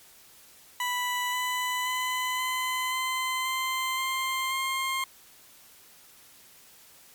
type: tone with pitch steps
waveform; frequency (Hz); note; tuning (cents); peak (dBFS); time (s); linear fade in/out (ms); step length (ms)
20% pulse; 988 / 998.3 / 1008.8 / 1019.3 / 1030 / 1040.7 / 1051.6 / 1062.6; B5 / B5 / B5 / C6 / C6 / C6 / C6 / C6; 0 / +18 / +36 / -46 / -28 / -10 / +8 / +26; -22; 0.8-5.04; 2; 530
effects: white hiss -54 dBFS RMS until 7.14 s + MP3 96 kbps